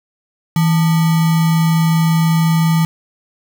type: tone with sample-and-hold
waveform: sine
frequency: 162.8 Hz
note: E3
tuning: 21 cents flat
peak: -10 dBFS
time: 0.56-2.85 s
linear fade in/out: 2 ms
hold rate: 1050 Hz
effects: none